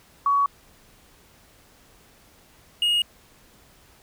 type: tone pair in turn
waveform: sine / triangle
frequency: 1125 / 2868 Hz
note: C#6 / F7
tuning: +25 / +45 cents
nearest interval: octave + major third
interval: 1620 cents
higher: second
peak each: -17 dBFS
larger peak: neither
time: 0.26-0.46 / 2.82-3.02 s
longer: neither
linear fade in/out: 2 ms
effects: pink hiss -55 dBFS RMS until 4.02 s